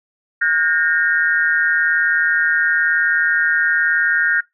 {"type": "tone cluster", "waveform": "sine", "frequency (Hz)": [1439, 1598, 1839], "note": ["F#6", "G6", "A#6"], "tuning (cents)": [-49, 33, -24], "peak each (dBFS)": -18, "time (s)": [0.41, 4.41], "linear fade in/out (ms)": 10, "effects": ["noise-tail reverb RT60 0.2 s tail -23 dB re dry"]}